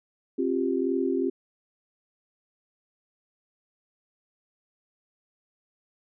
sine chord, C suspended fourth, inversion none, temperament equal with one note detuned, 267.3 / 349.2 / 392 Hz, C4 / F4 / G4, +37 / 0 / 0 cents, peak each -27 / -28 / -28 dBFS, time 0.38-1.3 s, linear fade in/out 10 ms, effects none

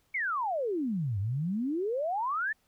sine exponential two-way sweep, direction down then up, 2266 to 93.8 to 1825 Hz, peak -28 dBFS, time 0.14-2.53 s, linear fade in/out 10 ms, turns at 1.19 s, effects pink hiss -71 dBFS RMS until 2.67 s

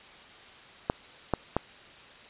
clicks, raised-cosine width 1 ms, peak -10 dBFS, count 3, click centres 0.899 / 1.337 / 1.566 s, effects white hiss -50 dBFS RMS until 2.29 s + resampled to 8000 Hz

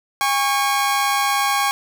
sawtooth tone pair together, 810.4 / 1106 Hz, G#5 / C#6, -43 / -4 cents, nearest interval perfect fourth, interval 539 cents, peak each -16 dBFS, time 0.21-1.71 s, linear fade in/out 0 ms, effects none

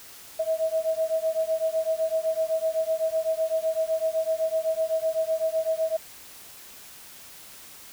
sine beating tone pair, 639 / 646.9 Hz, D#5 / E5, +46 / -33 cents, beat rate 7.9 Hz, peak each -26 dBFS, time 0.39-5.97 s, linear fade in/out 10 ms, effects white hiss -46 dBFS RMS until 7.92 s

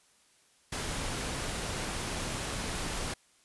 pink noise, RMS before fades -35 dBFS, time 0.72-3.14 s, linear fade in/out 5 ms, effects white hiss -65 dBFS RMS until 3.44 s + resampled to 24000 Hz

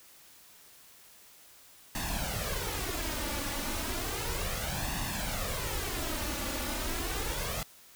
pink noise with flanger, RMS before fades -34 dBFS, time 1.95-7.63 s, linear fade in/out 2 ms, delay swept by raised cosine 1.1 to 3.5 ms, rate 0.33 Hz, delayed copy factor +0.65, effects white hiss -56 dBFS RMS until 7.95 s

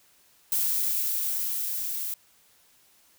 violet noise with level ramp, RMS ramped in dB -25 to -32 dBFS, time 0.52-2.14 s, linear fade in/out 2 ms, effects white hiss -61 dBFS RMS until 3.18 s

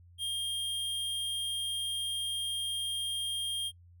square tone, 3217 Hz, G7, 44 cents sharp, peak -32 dBFS, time 0.18-3.72 s, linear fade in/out 50 ms, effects noise-tail reverb RT60 0.1 s tail -26 dB re dry + added 87 Hz sine -54 dBFS peak until 4 s

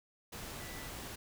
sine tone in noise, 1976 Hz, B6, in tune, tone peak -52 dBFS, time 0.6-0.88 s, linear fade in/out 10 ms, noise pink, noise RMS -45 dBFS, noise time 0.32-1.16 s, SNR -10 dB, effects none

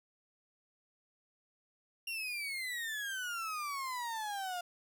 35% pulse exponential sweep, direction down, 2794 to 698.5 Hz, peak -35 dBFS, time 2.07-4.61 s, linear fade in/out 5 ms, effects none

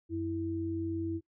sine tone pair together, 92.3 / 328.9 Hz, F#2 / E4, -4 / -4 cents, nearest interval octave + minor seventh, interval 2200 cents, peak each -38 / -32 dBFS, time 0.09-1.21 s, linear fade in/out 50 ms, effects noise-tail reverb RT60 0.1 s tail -18 dB re dry

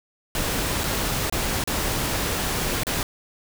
pink noise with dropouts, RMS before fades -25 dBFS, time 0.35-3.03 s, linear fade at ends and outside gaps 1 ms, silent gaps 0.836-0.84 / 1.298-1.324 / 1.639-1.674 / 2.834-2.868 s, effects none

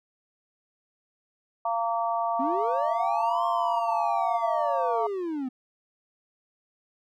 harmonic tone, 230 Hz, A#3, 23 cents flat, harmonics 3 / 4 / 5, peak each -27 / -29 / -31 dBFS, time 1.65-5.07 s, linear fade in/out 5 ms
triangle linear two-way sweep, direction up then down, 246.9 to 1073 to 246.9 Hz, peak -26 dBFS, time 2.39-5.49 s, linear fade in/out 10 ms, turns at 3.46 s
effects none

